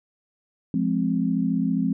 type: chord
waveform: sine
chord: F minor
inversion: none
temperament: just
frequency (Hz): 174.61 / 209.5 / 261.9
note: F3 / Ab3 / C4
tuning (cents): 0 / +15 / +2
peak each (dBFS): -25 / -25 / -24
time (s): 0.74-1.93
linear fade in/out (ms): 2
effects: none